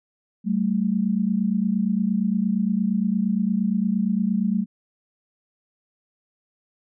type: tone pair together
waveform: sine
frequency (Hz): 191.36 / 220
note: G3 / A3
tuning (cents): -41 / 0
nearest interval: major second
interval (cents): 241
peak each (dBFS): -22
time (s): 0.44-4.66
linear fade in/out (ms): 50
effects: none